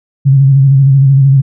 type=tone with vibrato; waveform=sine; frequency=136.4 Hz; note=C#3; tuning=28 cents flat; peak=-3 dBFS; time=0.25-1.42 s; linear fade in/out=20 ms; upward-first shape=square; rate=13 Hz; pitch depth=38 cents each way; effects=none